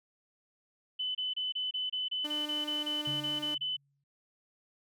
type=tone bursts; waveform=sine; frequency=3015 Hz; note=F#7; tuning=32 cents sharp; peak=-31 dBFS; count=15; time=0.99-3.768 s; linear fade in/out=10 ms; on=160 ms; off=27 ms
type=tone; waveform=sawtooth; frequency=299 Hz; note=D4; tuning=31 cents sharp; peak=-35 dBFS; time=2.24-3.55 s; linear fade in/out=10 ms
type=tone with exponential decay; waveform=sine; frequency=139.9 Hz; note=C#3; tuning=16 cents sharp; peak=-37 dBFS; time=3.07-4.04 s; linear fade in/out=5 ms; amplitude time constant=210 ms
effects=none